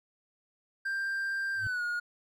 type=tone with pitch glide; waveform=triangle; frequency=1584 to 1435.9 Hz; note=G6 to F6; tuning=+18 to +48 cents; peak=-28 dBFS; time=0.85-2 s; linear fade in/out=10 ms; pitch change=-170 cents; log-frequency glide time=1.56-1.83 s
type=tone with exponential growth; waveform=sine; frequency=103.83 Hz; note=G#2; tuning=in tune; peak=-31 dBFS; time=1.53-1.67 s; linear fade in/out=0 ms; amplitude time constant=29 ms
effects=tanh soft clip ceiling -19 dBFS